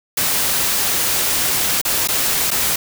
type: noise with dropouts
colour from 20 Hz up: white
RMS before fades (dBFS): -18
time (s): 0.17-2.76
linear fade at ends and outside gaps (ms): 5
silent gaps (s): 1.815-1.85 / 2.075-2.085 / 2.506-2.513
effects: none